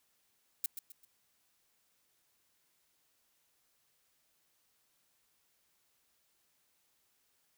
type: noise with echo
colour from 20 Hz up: violet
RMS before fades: -33 dBFS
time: 0.64-0.66 s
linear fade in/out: 2 ms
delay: 130 ms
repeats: 3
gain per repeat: -9 dB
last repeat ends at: 1.05 s
effects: white hiss -75 dBFS RMS until 7.57 s